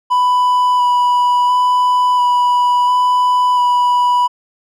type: tone with vibrato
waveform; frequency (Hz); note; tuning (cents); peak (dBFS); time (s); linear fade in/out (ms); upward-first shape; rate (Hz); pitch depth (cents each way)
triangle; 987.8; B5; 0; -8; 0.1-4.28; 20; square; 0.72; 10
effects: none